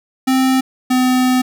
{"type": "tone pair in turn", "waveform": "square", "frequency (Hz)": [261.6, 254.3], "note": ["C4", "C4"], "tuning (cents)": [0, -49], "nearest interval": "unison", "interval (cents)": 49, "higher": "first", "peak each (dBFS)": -12, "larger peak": "neither", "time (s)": [[0.27, 0.61], [0.9, 1.42]], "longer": "second", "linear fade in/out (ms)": 10, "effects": []}